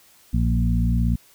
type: harmonic tone with a mistuned harmonic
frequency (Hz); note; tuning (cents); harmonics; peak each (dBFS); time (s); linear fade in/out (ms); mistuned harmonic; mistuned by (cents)
58.27; A#1; 0; 1 / 2 / 3 / 4; -20 / -23 / -25 / -26; 0.33-1.16; 10; 2; -18
effects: white hiss -54 dBFS RMS until 1.34 s